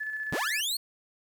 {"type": "tone with tremolo", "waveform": "sine", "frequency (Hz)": 1730, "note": "A6", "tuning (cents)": -30, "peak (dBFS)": -30, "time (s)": [0, 0.61], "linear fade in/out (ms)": 10, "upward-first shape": "square", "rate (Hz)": 15, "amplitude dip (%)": 35}
{"type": "linear sweep", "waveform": "sawtooth", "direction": "up", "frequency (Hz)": [54.6, 4435], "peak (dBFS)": -25, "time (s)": [0.32, 0.77], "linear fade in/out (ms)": 5}
{"effects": ["10-bit"]}